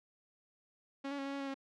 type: tone with pitch steps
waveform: sawtooth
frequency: 275.2 / 283 / 274.1 / 276.9 / 278.6 / 275 / 271.8 Hz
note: C#4 / C#4 / C#4 / C#4 / C#4 / C#4 / C#4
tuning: -12 / +36 / -19 / -2 / +9 / -14 / -34 cents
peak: -34 dBFS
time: 1.04-1.544 s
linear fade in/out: 10 ms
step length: 72 ms
effects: low-pass 4000 Hz 12 dB/octave